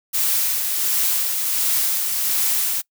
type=noise with tremolo; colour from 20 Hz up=blue; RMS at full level=-19 dBFS; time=0.13-2.82 s; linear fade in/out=20 ms; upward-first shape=sine; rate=1.4 Hz; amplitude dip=35%; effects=noise-tail reverb RT60 0.1 s tail -24 dB re dry